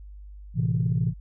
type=chord; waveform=sine; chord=A minor; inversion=none; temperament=equal with one note detuned; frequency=112.18 / 130.81 / 164.81 Hz; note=A2 / C3 / E3; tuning=+34 / 0 / 0 cents; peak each=-25 dBFS; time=0.54-1.14 s; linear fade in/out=50 ms; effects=tanh soft clip ceiling -14 dBFS + added 50 Hz sine -40 dBFS peak until 1.2 s